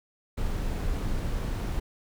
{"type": "noise", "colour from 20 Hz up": "brown", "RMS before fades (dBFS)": -29, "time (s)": [0.37, 1.8], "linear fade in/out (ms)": 10, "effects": []}